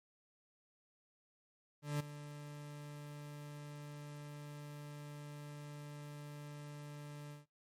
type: tone with ADSR envelope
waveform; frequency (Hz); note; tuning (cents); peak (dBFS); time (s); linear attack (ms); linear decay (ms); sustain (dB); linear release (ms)
40% pulse; 146.83; D3; 0; -32; 1.82-7.46; 180; 9; -14; 150
effects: noise-tail reverb RT60 0.2 s tail -25 dB re dry + MP3 64 kbps